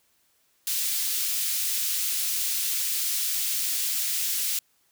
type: high-pass noise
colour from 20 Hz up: white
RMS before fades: -27 dBFS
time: 0.67-4.59 s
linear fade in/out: 2 ms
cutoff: 3000 Hz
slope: 12 dB/octave
effects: white hiss -67 dBFS RMS until 4.91 s

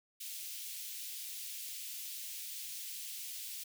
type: high-pass noise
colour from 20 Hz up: white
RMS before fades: -44 dBFS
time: 0.2-3.64 s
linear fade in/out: 10 ms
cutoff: 2500 Hz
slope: 24 dB/octave
effects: none

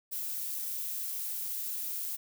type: noise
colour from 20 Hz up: violet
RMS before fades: -36 dBFS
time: 0.11-2.17 s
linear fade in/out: 20 ms
effects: none

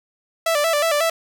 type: tone with vibrato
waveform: sawtooth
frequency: 622.3 Hz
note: D#5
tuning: in tune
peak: -13 dBFS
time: 0.46-1.1 s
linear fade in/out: 5 ms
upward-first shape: square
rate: 5.5 Hz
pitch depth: 100 cents each way
effects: none

